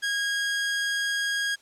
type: tone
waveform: sawtooth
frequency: 1637 Hz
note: G#6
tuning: 25 cents flat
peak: -21 dBFS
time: 0.02-1.56 s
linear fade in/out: 20 ms
effects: white hiss -58 dBFS RMS until 1.61 s + low-pass 8000 Hz 12 dB/octave